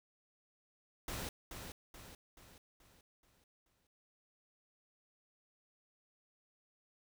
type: noise with echo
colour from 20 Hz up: pink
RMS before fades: -42 dBFS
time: 1.08-1.29 s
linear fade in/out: 2 ms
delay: 430 ms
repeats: 6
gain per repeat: -6 dB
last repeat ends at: 3.87 s
effects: none